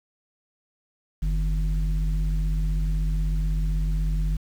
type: tone pair together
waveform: sine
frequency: 46.49 / 155.56 Hz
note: F#1 / D#3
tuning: +9 / 0 cents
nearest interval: octave + major sixth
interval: 2091 cents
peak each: -20 / -27 dBFS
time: 1.22-4.37 s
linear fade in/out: 10 ms
effects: tanh soft clip ceiling -18 dBFS + 8-bit